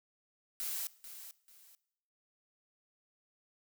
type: noise with echo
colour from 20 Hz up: blue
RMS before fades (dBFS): -38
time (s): 0.6-0.87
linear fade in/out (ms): 0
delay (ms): 440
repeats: 2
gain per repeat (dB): -11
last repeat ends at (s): 1.75
effects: noise-tail reverb RT60 0.8 s tail -20 dB re dry